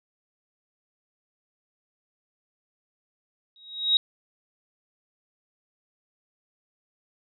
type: tone with exponential growth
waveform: sine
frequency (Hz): 3800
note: A#7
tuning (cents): +33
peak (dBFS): -14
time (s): 3.56-3.97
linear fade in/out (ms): 1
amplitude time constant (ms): 89
effects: none